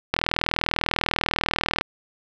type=click train; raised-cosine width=0.3 ms; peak=-4 dBFS; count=68; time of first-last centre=0.14-1.811 s; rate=40.1 Hz; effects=none